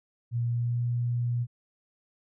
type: tone with pitch glide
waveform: sine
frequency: 118.7 to 120.43 Hz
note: A#2 to B2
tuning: +32 to -43 cents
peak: -25 dBFS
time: 0.31-1.47 s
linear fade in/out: 50 ms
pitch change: +25 cents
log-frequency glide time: 0.48-0.82 s
effects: none